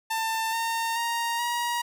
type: tone with pitch steps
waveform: sawtooth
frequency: 894 / 913.3 / 933 / 953.2 Hz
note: A5 / A#5 / A#5 / A#5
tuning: +27 / -36 / +1 / +38 cents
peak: -22 dBFS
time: 0.1-1.82 s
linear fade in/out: 10 ms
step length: 430 ms
effects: none